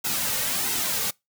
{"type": "noise with flanger", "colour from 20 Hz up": "white", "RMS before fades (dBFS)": -26, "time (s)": [0.04, 1.11], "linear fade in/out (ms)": 10, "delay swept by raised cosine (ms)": [1.7, 3], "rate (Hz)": 1.5, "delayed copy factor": -0.65, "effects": ["noise-tail reverb RT60 0.2 s tail -25 dB re dry"]}